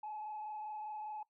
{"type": "tone with frequency modulation", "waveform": "sine", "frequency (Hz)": 852, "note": "G#5", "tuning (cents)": 44, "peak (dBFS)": -40, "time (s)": [0.03, 1.23], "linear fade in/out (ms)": 5, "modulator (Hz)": 25, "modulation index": 0.67, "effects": ["noise-tail reverb RT60 0.1 s tail -18 dB re dry", "tanh soft clip ceiling -37 dBFS"]}